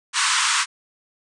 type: band-pass noise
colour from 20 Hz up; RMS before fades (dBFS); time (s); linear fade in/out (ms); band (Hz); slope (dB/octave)
pink; -20; 0.13-0.66; 50; 950 to 9400; 96
effects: none